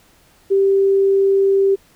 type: tone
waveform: sine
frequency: 391.4 Hz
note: G4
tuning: 3 cents flat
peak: -11 dBFS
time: 0.5-1.76 s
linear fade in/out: 20 ms
effects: pink hiss -53 dBFS RMS until 1.95 s